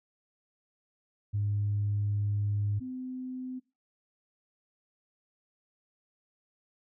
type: tone pair in turn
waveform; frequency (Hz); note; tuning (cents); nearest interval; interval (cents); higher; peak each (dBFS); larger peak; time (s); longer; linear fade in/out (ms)
sine; 102.8 / 255.8; G#2 / C4; -17 / -39; octave + major third; 1578; second; -26 / -35; first; 1.33-2.8 / 2.8-3.6; first; 20
effects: noise-tail reverb RT60 0.3 s tail -21 dB re dry + tanh soft clip ceiling -22 dBFS